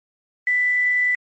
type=tone with quantisation; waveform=sine; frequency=1985 Hz; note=B6; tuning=8 cents sharp; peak=-16 dBFS; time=0.47-1.15 s; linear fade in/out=2 ms; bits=7; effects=MP3 32 kbps